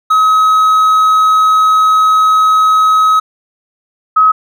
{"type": "tone pair in turn", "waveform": ["triangle", "sine"], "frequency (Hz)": [1275, 1275], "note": ["D#6", "D#6"], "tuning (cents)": [42, 42], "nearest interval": "unison", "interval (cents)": 0, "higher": "neither", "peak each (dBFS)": -4, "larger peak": "neither", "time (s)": [[0.1, 3.2], [4.16, 4.32]], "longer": "first", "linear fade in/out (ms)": 10, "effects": []}